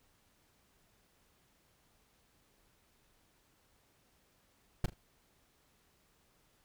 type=noise with echo; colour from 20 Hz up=brown; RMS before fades=-25 dBFS; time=4.84-4.86 s; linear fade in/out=5 ms; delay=39 ms; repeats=2; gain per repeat=-13 dB; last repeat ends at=4.938 s; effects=pink hiss -71 dBFS RMS until 6.64 s